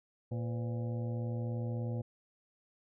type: harmonic tone with a mistuned harmonic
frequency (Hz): 116.54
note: A#2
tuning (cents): 0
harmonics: 1 / 2 / 3 / 4 / 5 / 6 / 7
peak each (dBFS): -34 / -42 / -48 / -45 / -51 / -56 / -56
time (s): 0.31-2.02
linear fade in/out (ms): 10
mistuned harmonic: 4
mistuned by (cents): +130
effects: none